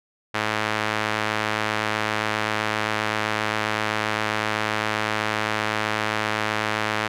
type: tone with band-pass filter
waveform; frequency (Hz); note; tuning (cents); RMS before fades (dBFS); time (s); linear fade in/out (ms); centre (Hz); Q
sawtooth; 107.7; A2; -37; -25; 0.34-7.08; 10; 1800; 0.89
effects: none